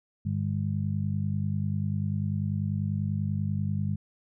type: harmonic tone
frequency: 50.2 Hz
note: G1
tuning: 42 cents sharp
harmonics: 2 / 3 / 4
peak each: -29 / -31 / -32 dBFS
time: 0.25-3.96 s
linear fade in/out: 10 ms
effects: none